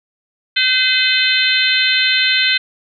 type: harmonic tone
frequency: 512 Hz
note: C5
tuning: 38 cents flat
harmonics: 3 / 4 / 5 / 6 / 7 / 8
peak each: -19 / -19 / -19 / -19 / -19 / -19 dBFS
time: 0.56-2.58 s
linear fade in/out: 10 ms
effects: none